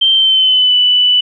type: tone with pitch glide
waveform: sine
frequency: 3136 to 2979 Hz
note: G7 to F#7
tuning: 0 to +11 cents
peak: -7 dBFS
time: 0.01-1.21 s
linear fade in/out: 10 ms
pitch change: -89 cents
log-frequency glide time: 0.13-0.75 s
effects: none